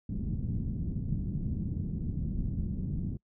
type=low-pass noise; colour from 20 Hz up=white; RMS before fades=-33 dBFS; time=0.09-3.17 s; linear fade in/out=5 ms; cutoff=200 Hz; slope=24 dB/octave; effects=noise-tail reverb RT60 0.1 s tail -26 dB re dry